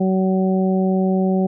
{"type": "harmonic tone", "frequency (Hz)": 188.5, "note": "F#3", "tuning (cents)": 32, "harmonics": [1, 2, 3, 4], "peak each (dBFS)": [-16, -22, -26, -28], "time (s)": [0, 1.47], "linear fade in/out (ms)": 10, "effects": []}